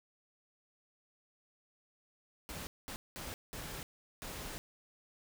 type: noise bursts at uneven times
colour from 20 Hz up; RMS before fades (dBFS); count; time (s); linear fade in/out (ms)
pink; -44; 5; 2.49-2.67 / 2.88-2.96 / 3.16-3.34 / 3.53-3.83 / 4.22-4.58; 0
effects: none